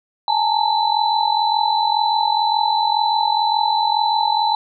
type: tone cluster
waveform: sine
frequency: 833 / 875 / 920 / 3997 Hz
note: G#5 / A5 / A#5 / B7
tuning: +5 / -10 / -23 / +20 cents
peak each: -20 / -20 / -20 / -23 dBFS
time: 0.28-4.55 s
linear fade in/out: 2 ms
effects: none